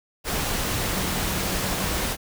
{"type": "tone in noise", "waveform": "sine", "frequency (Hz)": 187.2, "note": "F#3", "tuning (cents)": 20, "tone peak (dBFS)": -34, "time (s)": [0.91, 1.94], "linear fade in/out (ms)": 50, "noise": "pink", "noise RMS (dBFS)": -26, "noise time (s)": [0.24, 2.17], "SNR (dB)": -11, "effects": []}